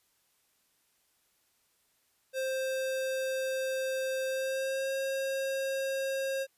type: tone with pitch glide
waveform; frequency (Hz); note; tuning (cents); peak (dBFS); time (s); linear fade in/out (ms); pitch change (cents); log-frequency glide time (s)
square; 526 to 538.3; C5 to C5; +9 to +49; -31; 2.33-6.47; 50; +40; 4.27-4.93
effects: white hiss -72 dBFS RMS until 6.57 s + resampled to 32000 Hz